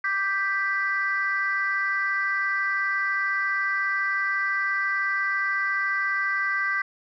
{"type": "chord", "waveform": "sine", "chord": "G major", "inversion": "second", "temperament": "equal", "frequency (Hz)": [1174.7, 1568, 1975.5], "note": ["D6", "G6", "B6"], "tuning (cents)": [0, 0, 0], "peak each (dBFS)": [-29, -25, -26], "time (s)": [0.04, 6.82], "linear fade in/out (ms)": 5, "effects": ["tanh soft clip ceiling -15 dBFS"]}